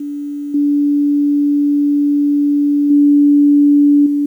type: tone with level steps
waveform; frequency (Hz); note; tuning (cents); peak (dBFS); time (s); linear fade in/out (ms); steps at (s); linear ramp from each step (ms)
sine; 289.1; D4; -27; -20 / -10 / -6 / -12; 0-4.26; 5; 0.54 / 2.9 / 4.06; 5
effects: 8-bit